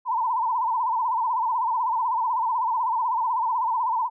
sine tone with vibrato, 949 Hz, A#5, 31 cents sharp, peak -21 dBFS, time 0.05-4.1 s, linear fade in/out 50 ms, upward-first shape sine, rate 16 Hz, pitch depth 130 cents each way, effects none

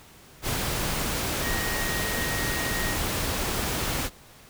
sine tone in noise, 1878 Hz, A#6, 12 cents sharp, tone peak -32 dBFS, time 1.41-2.98 s, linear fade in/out 50 ms, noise pink, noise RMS -28 dBFS, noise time 0.42-4.1 s, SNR -7 dB, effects pink hiss -51 dBFS RMS until 4.49 s

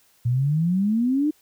sine exponential sweep, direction up, 116.3 to 311.1 Hz, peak -18 dBFS, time 0.25-1.31 s, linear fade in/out 10 ms, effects white hiss -60 dBFS RMS until 1.41 s

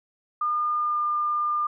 sine tone with pitch glide, 1212 to 1202.9 Hz, D#6 to D6, -46 to +41 cents, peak -22 dBFS, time 0.41-1.67 s, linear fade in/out 5 ms, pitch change -13 cents, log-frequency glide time 0.74-1.04 s, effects none

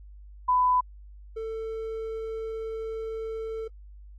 sine / triangle tone pair in turn, 1000 / 445.4 Hz, B5 / A4, +21 / +21 cents, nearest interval octave + major second, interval 1400 cents, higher first, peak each -19 / -29 dBFS, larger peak first, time 0.48-0.81 / 1.36-3.68 s, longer second, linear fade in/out 10 ms, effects added 50 Hz sine -44 dBFS peak until 4.18 s + AAC 48 kbps

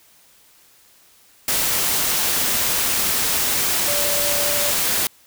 sine tone in noise, 581 Hz, D5, 19 cents flat, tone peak -26 dBFS, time 3.88-4.71 s, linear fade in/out 2 ms, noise white, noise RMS -20 dBFS, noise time 1.48-5.07 s, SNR -9 dB, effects white hiss -53 dBFS RMS until 5.26 s

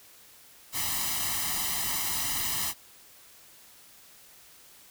white noise with comb filter, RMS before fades -30 dBFS, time 0.72-2.74 s, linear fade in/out 50 ms, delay 1 ms, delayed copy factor +0.8, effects white hiss -54 dBFS RMS until 4.9 s

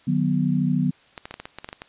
sine chord, B major, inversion first, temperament equal with one note detuned, 152.19 / 185 / 246.9 Hz, D#3 / F#3 / B3, -38 / 0 / 0 cents, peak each -23 dBFS, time 0.07-0.91 s, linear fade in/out 10 ms
clicks, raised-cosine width 0.3 ms, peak -18 dBFS, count 11, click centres 1.178 / 1.255 / 1.31 / 1.341 / 1.4 / 1.455 / 1.586 / 1.645 / 1.689 / 1.729 / 1.819 s
effects white hiss -55 dBFS RMS until 1.88 s + resampled to 8000 Hz

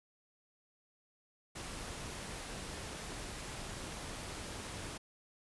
pink noise, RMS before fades -44 dBFS, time 1.55-4.98 s, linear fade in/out 10 ms, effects resampled to 24000 Hz

